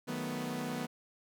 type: chord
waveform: sawtooth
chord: B dominant seventh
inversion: first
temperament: equal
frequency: 155.56 / 185 / 220 / 246.9 Hz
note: D#3 / F#3 / A3 / B3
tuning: 0 / 0 / 0 / 0 cents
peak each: -38 / -40 / -39 / -34 dBFS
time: 0.07-0.87 s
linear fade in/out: 20 ms
effects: none